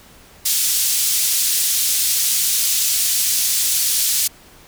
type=band-pass noise; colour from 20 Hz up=white; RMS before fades=-18 dBFS; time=0.45-4.28 s; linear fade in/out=10 ms; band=4000 to 13000 Hz; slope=12 dB/octave; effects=pink hiss -46 dBFS RMS until 4.67 s